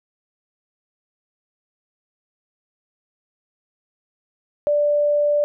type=tone; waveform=sine; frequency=587.3 Hz; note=D5; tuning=in tune; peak=-15 dBFS; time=4.67-5.44 s; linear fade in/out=0 ms; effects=none